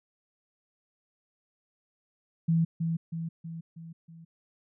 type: tone with echo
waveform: sine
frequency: 164.81 Hz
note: E3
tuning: in tune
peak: -21 dBFS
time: 2.48-2.65 s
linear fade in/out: 10 ms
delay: 320 ms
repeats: 5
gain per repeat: -5 dB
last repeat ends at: 4.25 s
effects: none